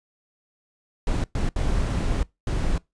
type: noise bursts at uneven times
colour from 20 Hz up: brown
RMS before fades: -23 dBFS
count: 4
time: 1.07-1.24 / 1.35-1.49 / 1.56-2.23 / 2.47-2.78 s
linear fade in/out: 2 ms
effects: noise-tail reverb RT60 0.2 s tail -23 dB re dry + resampled to 22050 Hz

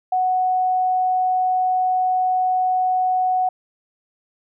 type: tone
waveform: sine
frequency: 740 Hz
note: F#5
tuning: in tune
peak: -16 dBFS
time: 0.12-3.49 s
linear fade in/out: 5 ms
effects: none

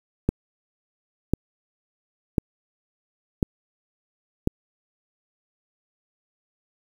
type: click train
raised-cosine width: 3 ms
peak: -6 dBFS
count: 5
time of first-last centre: 0.29-4.474 s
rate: 0.956 Hz
effects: 7-bit

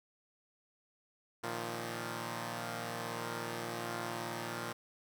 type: chord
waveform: 5% pulse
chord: Bb suspended fourth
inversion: none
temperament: equal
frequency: 116.54 / 155.56 / 174.61 Hz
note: Bb2 / Eb3 / F3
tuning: 0 / 0 / 0 cents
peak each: -29 / -34 / -32 dBFS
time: 1.43-4.73 s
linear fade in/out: 10 ms
effects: none

